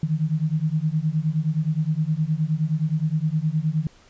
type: beating tone pair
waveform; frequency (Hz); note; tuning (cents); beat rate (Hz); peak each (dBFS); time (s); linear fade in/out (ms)
sine; 151.5 / 161.1; D#3 / E3; -46 / -39; 9.6; -23; 0.03-3.87; 2
effects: pink hiss -54 dBFS RMS until 4.09 s + resampled to 16000 Hz